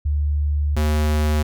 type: tone pair in turn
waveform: sine / square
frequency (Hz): 73.42 / 75.83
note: D2 / D#2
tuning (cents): 0 / -44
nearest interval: minor second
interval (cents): 56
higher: second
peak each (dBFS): -17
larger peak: neither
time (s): 0.05-0.76 / 0.76-1.43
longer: first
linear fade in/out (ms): 10
effects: none